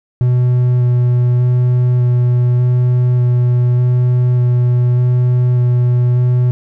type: tone with vibrato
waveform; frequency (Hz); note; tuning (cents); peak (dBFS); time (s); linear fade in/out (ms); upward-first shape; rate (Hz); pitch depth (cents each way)
triangle; 123.47; B2; 0; -7; 0.21-6.51; 0; square; 0.84; 9
effects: none